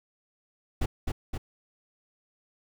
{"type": "noise with echo", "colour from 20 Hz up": "brown", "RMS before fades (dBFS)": -25, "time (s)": [0.81, 0.86], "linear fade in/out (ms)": 10, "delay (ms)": 260, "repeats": 2, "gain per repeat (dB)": -3, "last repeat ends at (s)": 1.38, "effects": []}